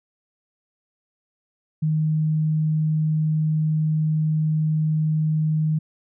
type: tone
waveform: sine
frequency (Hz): 155.56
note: D#3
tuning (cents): 0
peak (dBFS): -18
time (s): 1.82-5.79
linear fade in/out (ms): 10
effects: none